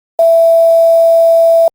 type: tone with quantisation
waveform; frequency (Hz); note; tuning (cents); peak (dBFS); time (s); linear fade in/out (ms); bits
sine; 663; E5; +10; -4; 0.19-1.68; 2; 5
effects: Opus 32 kbps